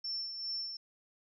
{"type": "tone with tremolo", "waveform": "sine", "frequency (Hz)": 5390, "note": "E8", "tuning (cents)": 38, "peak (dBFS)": -34, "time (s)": [0.04, 0.77], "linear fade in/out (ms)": 5, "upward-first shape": "sine", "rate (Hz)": 2.5, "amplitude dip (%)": 50, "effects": []}